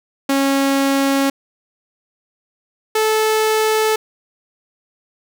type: tone pair in turn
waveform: sawtooth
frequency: 274.4 / 435.6 Hz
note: C#4 / A4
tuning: -17 / -17 cents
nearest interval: minor sixth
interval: 800 cents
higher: second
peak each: -10 dBFS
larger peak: neither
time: 0.29-1.3 / 2.95-3.96 s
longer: neither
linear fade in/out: 5 ms
effects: none